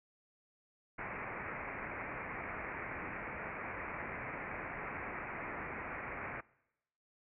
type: low-pass noise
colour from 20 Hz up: white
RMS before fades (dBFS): -43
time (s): 0.98-6.41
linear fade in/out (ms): 10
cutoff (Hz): 2400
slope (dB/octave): 96
effects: noise-tail reverb RT60 0.9 s tail -23 dB re dry